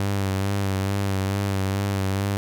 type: tone with vibrato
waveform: sawtooth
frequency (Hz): 98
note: G2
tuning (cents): 0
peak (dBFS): -18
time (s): 0-2.37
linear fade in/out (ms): 0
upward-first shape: sine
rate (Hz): 2.3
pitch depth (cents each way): 38
effects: none